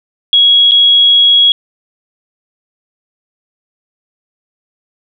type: tone with dropouts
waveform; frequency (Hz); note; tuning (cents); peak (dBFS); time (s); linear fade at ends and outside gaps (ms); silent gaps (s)
sine; 3322; G#7; 0; -4; 0.33-1.52; 1; 0.711-0.718
effects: none

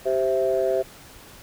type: chord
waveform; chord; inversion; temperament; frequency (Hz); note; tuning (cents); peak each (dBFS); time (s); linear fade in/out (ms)
sine; C major; second; equal with one note detuned; 388.8 / 523.3 / 659.3; G4 / C5 / E5; -14 / 0 / 0; -23; 0.05-0.83; 20
effects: tanh soft clip ceiling -12 dBFS + pink hiss -46 dBFS RMS until 1.42 s

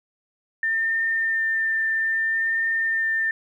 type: tone with vibrato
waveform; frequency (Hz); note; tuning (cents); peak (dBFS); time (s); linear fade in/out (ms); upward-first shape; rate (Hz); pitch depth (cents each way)
sine; 1800; A6; +39; -20; 0.63-3.31; 2; triangle; 0.61; 13
effects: 10-bit

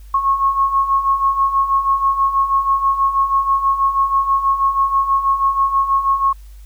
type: beating tone pair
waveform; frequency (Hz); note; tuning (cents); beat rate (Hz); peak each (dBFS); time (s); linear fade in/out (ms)
sine; 1088 / 1094.2; C#6 / C#6; -33 / -23; 6.2; -20 / -14; 0.14-6.33; 5
effects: added 50 Hz sine -35 dBFS peak until 6.65 s + white hiss -54 dBFS RMS until 6.65 s

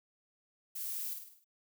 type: noise with echo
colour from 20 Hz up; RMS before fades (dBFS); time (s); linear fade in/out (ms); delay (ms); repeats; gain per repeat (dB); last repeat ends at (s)
violet; -40; 0.75-1.14; 10; 51; 6; -5; 1.446
effects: none

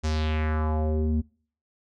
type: tone with low-pass filter sweep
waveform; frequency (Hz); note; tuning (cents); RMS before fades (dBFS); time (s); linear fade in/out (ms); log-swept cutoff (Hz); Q
square; 77.78; D#2; 0; -25; 0.03-1.22; 20; 6600 to 210; 2.4
effects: noise-tail reverb RT60 0.5 s tail -26 dB re dry

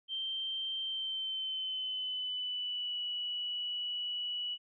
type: tone with pitch glide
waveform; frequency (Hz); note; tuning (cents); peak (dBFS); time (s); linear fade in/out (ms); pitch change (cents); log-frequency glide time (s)
sine; 3136 to 2943; G7 to F#7; 0 to -10; -34; 0.08-4.58; 50; -110; 0.81-2.99
effects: none

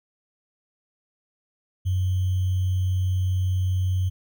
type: tone with sample-and-hold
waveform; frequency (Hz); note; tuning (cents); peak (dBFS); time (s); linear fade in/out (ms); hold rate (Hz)
sine; 92.5; F#2; 0; -20; 1.85-4.1; 20; 3150
effects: none

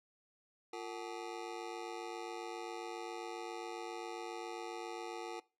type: ring-modulated tone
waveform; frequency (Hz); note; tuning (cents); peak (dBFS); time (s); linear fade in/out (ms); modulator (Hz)
25% pulse; 403.7; G#4; -49; -35; 0.73-5.4; 5; 53.7
effects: noise-tail reverb RT60 0.3 s tail -21 dB re dry + low-pass 7000 Hz 12 dB/octave

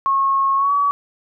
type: tone with pitch glide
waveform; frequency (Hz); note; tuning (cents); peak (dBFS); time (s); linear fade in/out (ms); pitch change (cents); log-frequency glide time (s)
sine; 1090 to 1136.9; C#6 to C#6; -29 to +43; -14; 0.06-0.91; 0; +72; 0.56-0.72
effects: none

